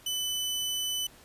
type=tone; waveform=sawtooth; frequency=3000 Hz; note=F#7; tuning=23 cents sharp; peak=-26 dBFS; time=0.06-1.07 s; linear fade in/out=5 ms; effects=pink hiss -55 dBFS RMS until 1.24 s + resampled to 32000 Hz